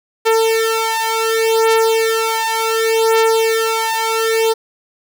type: beating tone pair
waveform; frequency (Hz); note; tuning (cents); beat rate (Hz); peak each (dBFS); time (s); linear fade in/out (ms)
sawtooth; 448.1 / 448.78; A4 / A4; +32 / +34; 0.68; -12; 0.25-4.54; 20
effects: none